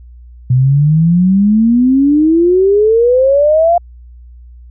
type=exponential sweep; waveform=sine; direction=up; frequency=123.47 to 704 Hz; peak=-6 dBFS; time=0.5-3.78 s; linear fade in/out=5 ms; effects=added 60 Hz sine -33 dBFS peak until 4.7 s